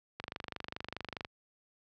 click train, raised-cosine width 0.3 ms, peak -22 dBFS, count 27, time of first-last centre 0.2-1.248 s, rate 24.8 Hz, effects high-pass 60 Hz 12 dB/octave

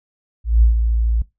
sine tone with ADSR envelope, 56.6 Hz, A1, 50 cents sharp, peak -7 dBFS, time 0.44-1.22 s, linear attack 180 ms, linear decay 120 ms, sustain -7 dB, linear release 4 ms, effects noise-tail reverb RT60 0.2 s tail -20 dB re dry

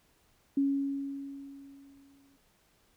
sine tone with exponential decay, 277.2 Hz, C#4, in tune, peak -23 dBFS, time 0.57-2.37 s, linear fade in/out 5 ms, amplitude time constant 390 ms, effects pink hiss -68 dBFS RMS until 2.96 s

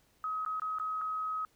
sine tone with dropouts, 1270 Hz, D#6, 35 cents sharp, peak -32 dBFS, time 0.24-1.45 s, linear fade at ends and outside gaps 1 ms, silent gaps 0.45-0.462 / 0.598-0.619 / 0.786-0.798 / 1.013-1.016 s, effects pink hiss -69 dBFS RMS until 1.55 s

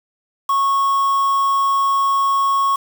triangle tone with quantisation, 1100 Hz, C#6, 14 cents flat, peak -12 dBFS, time 0.49-2.76 s, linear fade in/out 5 ms, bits 5, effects none

